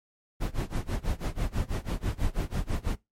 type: noise with tremolo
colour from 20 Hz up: brown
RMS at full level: -26 dBFS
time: 0.4-2.96 s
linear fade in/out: 20 ms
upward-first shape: sine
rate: 6.1 Hz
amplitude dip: 95%
effects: noise-tail reverb RT60 0.2 s tail -22 dB re dry + MP3 64 kbps